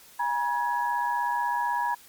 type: tone cluster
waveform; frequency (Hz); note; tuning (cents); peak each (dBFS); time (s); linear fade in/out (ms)
sine; 824 / 960 / 1674; G#5 / B5 / G#6; -14 / -49 / +13; -32 / -25 / -33; 0.19-1.95; 10
effects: white hiss -52 dBFS RMS until 2.08 s + MP3 96 kbps